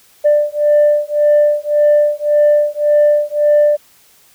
sine beating tone pair, 591 / 592.8 Hz, D5 / D5, +11 / +16 cents, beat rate 1.8 Hz, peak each -11 dBFS, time 0.24-3.77 s, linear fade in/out 20 ms, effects tanh soft clip ceiling -4 dBFS + white hiss -49 dBFS RMS until 4.34 s

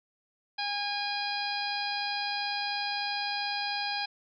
harmonic tone, 817 Hz, G#5, 29 cents flat, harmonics 1 / 2 / 3 / 4 / 5 / 6, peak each -34 / -38 / -38 / -41 / -37 / -37 dBFS, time 0.58-4.06 s, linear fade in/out 10 ms, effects none

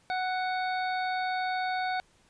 harmonic tone, 741 Hz, F#5, 2 cents sharp, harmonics 1 / 2 / 3 / 5 / 6, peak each -29 / -35 / -39 / -43 / -45 dBFS, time 0.1-2 s, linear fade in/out 0 ms, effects pink hiss -64 dBFS RMS until 2.29 s + resampled to 22050 Hz

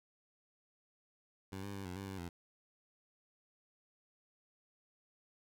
15% pulse tone with pitch steps, 95.9 / 100.2 / 98.3 / 90 / 98 / 96.2 / 86.6 Hz, G2 / G2 / G2 / F#2 / G2 / G2 / F2, -37 / +38 / +5 / -47 / 0 / -32 / -14 cents, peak -36 dBFS, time 1.52-2.29 s, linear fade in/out 5 ms, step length 110 ms, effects none

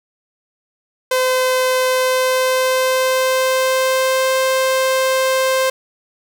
sawtooth tone with pitch glide, 513 to 523.8 Hz, C5 to C5, -34 to +2 cents, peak -10 dBFS, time 1.11-5.7 s, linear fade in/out 5 ms, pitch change +36 cents, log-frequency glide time 1.87-4.37 s, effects 8-bit

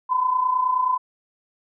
sine tone pair together, 987.8 / 1017.3 Hz, B5 / C6, 0 / -49 cents, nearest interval minor second, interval 51 cents, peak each -25 / -19 dBFS, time 0.09-0.98 s, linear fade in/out 20 ms, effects none

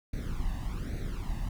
brown noise with flanger, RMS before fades -33 dBFS, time 0.13-1.49 s, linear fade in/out 5 ms, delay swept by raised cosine 0.48 to 1.1 ms, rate 1.2 Hz, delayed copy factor +0.75, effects none

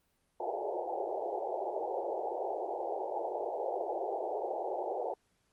white band-pass noise, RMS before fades -36 dBFS, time 0.4-5.14 s, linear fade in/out 2 ms, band 350 to 860 Hz, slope 96 dB/octave, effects pink hiss -75 dBFS RMS until 5.52 s + Opus 32 kbps

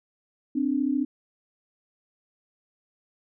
sine tone pair together, 259.7 / 293.7 Hz, C4 / D4, -13 / 0 cents, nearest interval major second, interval 213 cents, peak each -25 dBFS, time 0.55-1.05 s, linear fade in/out 10 ms, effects none

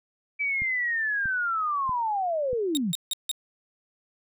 sine linear sweep, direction down, 2315 to 150.3 Hz, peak -24 dBFS, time 0.39-2.93 s, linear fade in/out 20 ms
click train, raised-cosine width 5 ms, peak -27 dBFS, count 4, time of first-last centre 0.62-2.531 s, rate 1.57 Hz
sawtooth tone bursts, 3729 Hz, A#7, in tune, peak -22 dBFS, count 4, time 2.75-3.314 s, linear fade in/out 0 ms, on 21 ms, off 160 ms
effects none

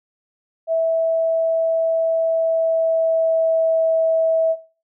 sine tone with pitch glide, 654 to 649.5 Hz, E5 to E5, -14 to -26 cents, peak -15 dBFS, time 0.67-4.56 s, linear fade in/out 50 ms, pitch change -12 cents, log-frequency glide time 2.28-3.82 s, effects noise-tail reverb RT60 0.4 s tail -18 dB re dry

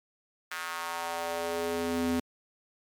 square tone with high-pass filter sweep, 84.3 Hz, E2, 39 cents sharp, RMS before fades -32 dBFS, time 0.51-2.2 s, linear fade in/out 5 ms, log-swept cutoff 1500 to 220 Hz, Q 2.2, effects MP3 96 kbps

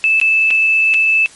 sine tone with dropouts, 2627 Hz, E7, 7 cents flat, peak -9 dBFS, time 0.04-1.26 s, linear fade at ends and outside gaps 0 ms, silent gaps 0.2-0.214 / 0.505-0.509 / 0.939-0.943 s, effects white hiss -41 dBFS RMS until 1.35 s + MP3 48 kbps

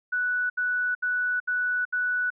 sine tone bursts, 1480 Hz, F#6, in tune, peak -23 dBFS, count 5, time 0.12-2.304 s, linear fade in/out 10 ms, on 380 ms, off 71 ms, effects none

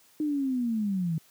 sine linear sweep, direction down, 308.4 to 155.56 Hz, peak -25 dBFS, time 0.2-1.18 s, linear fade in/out 2 ms, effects white hiss -60 dBFS RMS until 1.3 s + high-pass 100 Hz 12 dB/octave

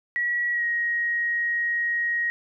sine tone with pitch glide, 1924 to 1885.5 Hz, B6 to A#6, -46 to +19 cents, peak -22 dBFS, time 0.16-2.3 s, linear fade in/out 0 ms, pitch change -35 cents, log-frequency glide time 0.52-0.64 s, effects none

